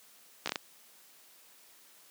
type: slowing click train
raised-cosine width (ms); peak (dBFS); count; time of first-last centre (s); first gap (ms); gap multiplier
0.2; -14; 5; 0.46-0.558; 14; 1.39
effects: white hiss -59 dBFS RMS until 2.1 s + high-pass 200 Hz 12 dB/octave